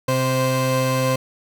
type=tone pair together; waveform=30% pulse; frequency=129.7 / 521.8 Hz; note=C3 / C5; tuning=-15 / -5 cents; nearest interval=2 octaves; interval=2410 cents; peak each=-18 dBFS; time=0.08-1.16 s; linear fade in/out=5 ms; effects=none